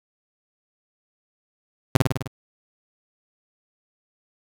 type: tone with echo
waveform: sawtooth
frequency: 130 Hz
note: C3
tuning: 11 cents flat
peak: -6 dBFS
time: 1.95-1.97 s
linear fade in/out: 5 ms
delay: 51 ms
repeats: 6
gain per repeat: -3 dB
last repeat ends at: 2.276 s
effects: none